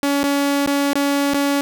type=tone with dropouts; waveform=sawtooth; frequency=282.4 Hz; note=C#4; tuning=32 cents sharp; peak=-12 dBFS; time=0.03-1.61 s; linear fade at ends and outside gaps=0 ms; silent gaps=0.232-0.239 / 0.662-0.674 / 0.932-0.955 / 1.335-1.343 s; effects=none